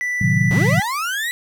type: tone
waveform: triangle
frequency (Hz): 1975.5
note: B6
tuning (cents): 0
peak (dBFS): -18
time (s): 0.01-0.82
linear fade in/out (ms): 0
type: chord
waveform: sine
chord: A diminished seventh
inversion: none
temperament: equal with one note detuned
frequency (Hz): 111.66 / 130.81 / 155.56 / 185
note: A2 / C3 / Eb3 / Gb3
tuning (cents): +26 / 0 / 0 / 0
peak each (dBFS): -20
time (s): 0.21-0.8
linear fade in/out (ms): 5
type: linear sweep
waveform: 35% pulse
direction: up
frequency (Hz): 91.4 to 1983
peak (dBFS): -19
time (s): 0.51-1.31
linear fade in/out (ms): 0
effects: none